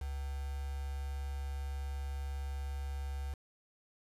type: tone with quantisation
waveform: sine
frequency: 69.3 Hz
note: C#2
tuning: in tune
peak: -36 dBFS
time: 0.01-3.34 s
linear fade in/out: 5 ms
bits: 8
effects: resampled to 32000 Hz